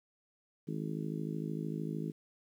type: harmonic tone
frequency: 53.2 Hz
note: G#1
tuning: 42 cents sharp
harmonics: 3 / 4 / 5 / 6 / 7 / 8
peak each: -38 / -41 / -43 / -43 / -48 / -47 dBFS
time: 0.67-2.12 s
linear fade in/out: 20 ms
effects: 11-bit